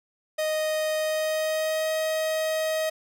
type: tone with pitch glide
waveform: 45% pulse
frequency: 622 to 631.4 Hz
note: D#5 to D#5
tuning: -1 to +25 cents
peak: -24 dBFS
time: 0.38-2.9 s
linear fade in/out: 10 ms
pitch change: +26 cents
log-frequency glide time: 0.97-1.91 s
effects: none